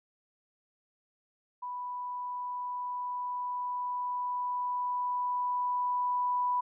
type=tone with level ramp; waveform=sine; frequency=988 Hz; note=B5; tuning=in tune; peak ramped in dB=-35 to -26 dBFS; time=1.62-6.61 s; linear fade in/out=10 ms; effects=none